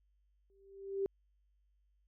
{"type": "tone with exponential growth", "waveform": "sine", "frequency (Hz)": 392, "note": "G4", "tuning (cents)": 0, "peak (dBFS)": -29, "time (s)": [0.5, 1.06], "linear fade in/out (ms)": 0, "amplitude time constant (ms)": 120, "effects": ["added 50 Hz sine -70 dBFS peak until 2.07 s"]}